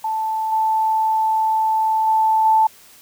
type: tone with level steps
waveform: sine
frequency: 879 Hz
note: A5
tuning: 2 cents flat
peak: -19 / -15 / -13 / -11 dBFS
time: 0.04-2.67 s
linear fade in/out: 5 ms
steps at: 0.52 / 2.07 / 2.45 s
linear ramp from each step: 5 ms
effects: white hiss -47 dBFS RMS until 3.01 s